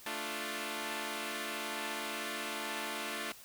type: chord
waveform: 5% pulse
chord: D minor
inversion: second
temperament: equal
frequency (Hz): 220 / 293.7 / 349.2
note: A3 / D4 / F4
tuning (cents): 0 / 0 / 0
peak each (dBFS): -30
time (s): 0.06-3.32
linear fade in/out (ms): 2
effects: white hiss -54 dBFS RMS until 3.44 s